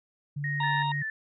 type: tone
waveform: sine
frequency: 144.3 Hz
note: D3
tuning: 30 cents flat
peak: -30 dBFS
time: 0.36-1.03 s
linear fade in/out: 10 ms
type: tone with vibrato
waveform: sine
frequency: 1812 Hz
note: A#6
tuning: 50 cents flat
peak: -30 dBFS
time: 0.44-1.1 s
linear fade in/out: 2 ms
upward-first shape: square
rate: 2.6 Hz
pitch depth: 51 cents each way
type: harmonic tone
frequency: 932.3 Hz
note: A#5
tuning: in tune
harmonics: 1 / 2 / 3 / 4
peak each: -27 / -31 / -42 / -37 dBFS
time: 0.6-0.92 s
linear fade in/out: 5 ms
effects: none